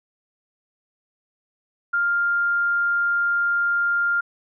sine tone, 1400 Hz, F6, 4 cents sharp, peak -18 dBFS, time 1.93-4.21 s, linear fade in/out 10 ms, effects none

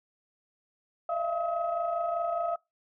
sine tone cluster, 621 / 659 / 684 / 1274 Hz, D#5 / E5 / F5 / D#6, -3 / -1 / -36 / +41 cents, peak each -37 / -36 / -29 / -34 dBFS, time 1.09-2.56 s, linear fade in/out 5 ms, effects noise-tail reverb RT60 0.2 s tail -23 dB re dry + tanh soft clip ceiling -18 dBFS

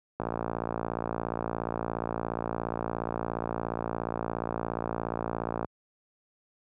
click train, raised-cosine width 1 ms, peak -16 dBFS, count 312, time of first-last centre 0.2-5.647 s, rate 57.1 Hz, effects high-pass 80 Hz 12 dB/octave

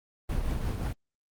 brown noise with tremolo, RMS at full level -28 dBFS, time 0.29-0.93 s, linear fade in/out 5 ms, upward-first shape triangle, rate 5.7 Hz, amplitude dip 45%, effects Opus 24 kbps

